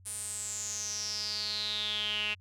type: tone with band-pass filter sweep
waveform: sawtooth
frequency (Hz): 210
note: G#3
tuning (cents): +19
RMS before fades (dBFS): -35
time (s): 0.05-2.35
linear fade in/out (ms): 20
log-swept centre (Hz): 9600 to 2700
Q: 9
effects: added 92 Hz sine -54 dBFS peak until 2.4 s